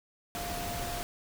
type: tone in noise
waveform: sine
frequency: 698.5 Hz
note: F5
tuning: in tune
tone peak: -38 dBFS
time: 0.35-1.03 s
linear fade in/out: 0 ms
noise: pink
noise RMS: -37 dBFS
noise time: 0.35-1.03 s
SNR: -4 dB
effects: none